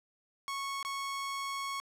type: tone with dropouts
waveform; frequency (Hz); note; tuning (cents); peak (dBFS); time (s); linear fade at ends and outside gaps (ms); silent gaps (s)
sawtooth; 1103; C#6; -9; -31; 0.48-1.8; 0; 0.828-0.849
effects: low-pass 10000 Hz 12 dB/octave + 10-bit